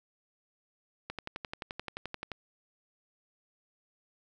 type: click train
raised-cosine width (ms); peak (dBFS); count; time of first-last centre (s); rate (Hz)
0.3; -21; 15; 1.1-2.317; 11.5
effects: none